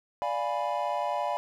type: chord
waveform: triangle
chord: D diminished seventh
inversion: none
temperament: equal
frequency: 587.3 / 698.5 / 830.6 / 987.8 Hz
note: D5 / F5 / Ab5 / Cb6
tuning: 0 / 0 / 0 / 0 cents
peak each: -31 dBFS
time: 0.22-1.37 s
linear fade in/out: 0 ms
effects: none